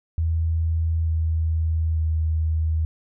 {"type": "tone with pitch steps", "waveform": "sine", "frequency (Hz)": [81.5, 80.52, 79.55], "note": ["E2", "E2", "D#2"], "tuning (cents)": [-19, -40, 39], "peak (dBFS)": -19, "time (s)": [0.18, 2.85], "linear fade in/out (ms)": 0, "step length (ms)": 890, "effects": []}